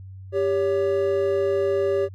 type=tone pair together; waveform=triangle; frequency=396.3 / 563 Hz; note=G4 / C#5; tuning=+19 / +27 cents; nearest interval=tritone; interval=608 cents; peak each=-19 / -22 dBFS; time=0.32-2.09 s; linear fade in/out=50 ms; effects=added 95 Hz sine -37 dBFS peak until 2.14 s